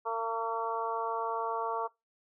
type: harmonic tone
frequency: 227.3 Hz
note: A#3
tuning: 43 cents flat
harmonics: 2 / 3 / 4 / 5 / 6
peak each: -36 / -39 / -34 / -35 / -43 dBFS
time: 0.05-1.88 s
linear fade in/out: 20 ms
effects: noise-tail reverb RT60 0.2 s tail -21 dB re dry